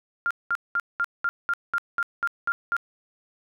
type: tone bursts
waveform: sine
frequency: 1396.9 Hz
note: F6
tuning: in tune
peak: -21 dBFS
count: 11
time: 0.26-2.766 s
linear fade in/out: 0 ms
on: 46 ms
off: 200 ms
effects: none